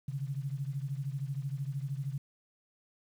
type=beating tone pair; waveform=sine; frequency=134.2 / 147.2 Hz; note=C3 / D3; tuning=+44 / +4 cents; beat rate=13 Hz; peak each=-35 / -38 dBFS; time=0.08-2.18 s; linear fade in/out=5 ms; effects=10-bit